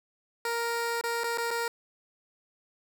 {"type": "tone with dropouts", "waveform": "15% pulse", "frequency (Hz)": 467.1, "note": "A#4", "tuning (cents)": 3, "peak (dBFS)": -22, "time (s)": [0.45, 1.68], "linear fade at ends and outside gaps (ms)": 2, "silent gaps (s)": [[1.012, 1.038], [1.236, 1.241], [1.375, 1.382], [1.507, 1.511]], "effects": []}